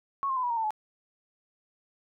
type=tone with pitch steps; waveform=sine; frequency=1103 / 1057.5 / 1013.8 / 971.9 / 931.8 / 893.3 / 856.4 Hz; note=C#6 / C6 / B5 / B5 / A#5 / A5 / A5; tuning=-9 / +18 / +45 / -28 / -1 / +26 / -47 cents; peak=-26 dBFS; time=0.23-0.706 s; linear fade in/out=0 ms; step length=68 ms; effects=none